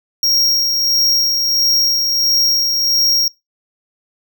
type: tone with tremolo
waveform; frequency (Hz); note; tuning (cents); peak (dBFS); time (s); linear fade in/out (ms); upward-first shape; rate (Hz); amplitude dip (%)
square; 5588; F8; 0; -11; 0.23-3.28; 2; sine; 1.5; 35
effects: noise-tail reverb RT60 0.2 s tail -23 dB re dry